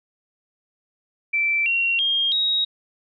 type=tone with pitch steps; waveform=sine; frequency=2334 / 2744 / 3225 / 3792 Hz; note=D7 / F7 / G7 / A#7; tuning=-11 / -31 / +48 / +29 cents; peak=-18 dBFS; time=1.33-2.65 s; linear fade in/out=10 ms; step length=330 ms; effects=none